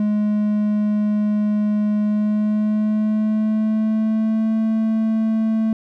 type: tone with pitch glide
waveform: triangle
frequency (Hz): 210 to 221.1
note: G#3 to A3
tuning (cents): +19 to +9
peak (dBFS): -14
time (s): 0-5.73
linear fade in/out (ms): 2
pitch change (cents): +90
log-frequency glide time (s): 2.04-4.54
effects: none